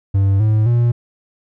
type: tone with pitch steps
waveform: triangle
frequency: 98 / 108.11 / 119.27 Hz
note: G2 / A2 / A#2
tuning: 0 / -30 / +40 cents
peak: -9 dBFS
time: 0.14-0.92 s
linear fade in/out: 10 ms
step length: 260 ms
effects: none